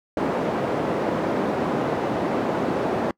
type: band-pass noise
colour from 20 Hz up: white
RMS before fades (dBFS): -24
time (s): 0.17-3.11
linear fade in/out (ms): 2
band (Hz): 180 to 580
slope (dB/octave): 12
effects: noise-tail reverb RT60 0.1 s tail -25 dB re dry